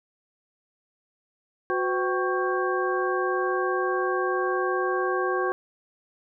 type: tone cluster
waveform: sine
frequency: 367.2 / 508 / 771 / 1111 / 1591 Hz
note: F#4 / B4 / G5 / C#6 / G6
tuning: -13 / +49 / -29 / +4 / +25 cents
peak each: -26 / -31 / -32 / -29 / -31 dBFS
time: 1.7-5.52 s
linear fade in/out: 0 ms
effects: none